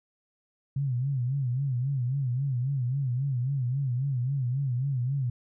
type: tone with vibrato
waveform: sine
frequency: 130.81 Hz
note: C3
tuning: in tune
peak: -25 dBFS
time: 0.76-5.3 s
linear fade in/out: 5 ms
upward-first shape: sine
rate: 3.7 Hz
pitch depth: 140 cents each way
effects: none